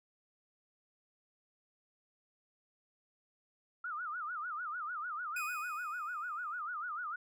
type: tone with vibrato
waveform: sine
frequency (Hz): 1326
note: E6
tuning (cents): +10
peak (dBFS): -37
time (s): 3.84-7.16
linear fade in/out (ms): 5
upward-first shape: sine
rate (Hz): 6.7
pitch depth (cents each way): 190
type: tone with exponential decay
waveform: 45% pulse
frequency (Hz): 2492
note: D#7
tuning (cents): +2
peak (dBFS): -36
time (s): 5.36-6.61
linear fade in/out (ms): 5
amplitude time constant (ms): 270
effects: none